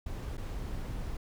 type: noise with dropouts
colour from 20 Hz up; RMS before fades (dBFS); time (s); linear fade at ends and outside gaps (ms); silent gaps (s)
brown; -37; 0.06-1.17; 5; 0.371-0.378
effects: none